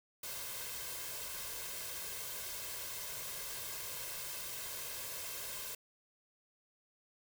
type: noise with comb filter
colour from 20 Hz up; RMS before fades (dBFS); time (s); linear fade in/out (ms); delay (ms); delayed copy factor
white; -43; 0.23-5.75; 5; 1.9; +0.6
effects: none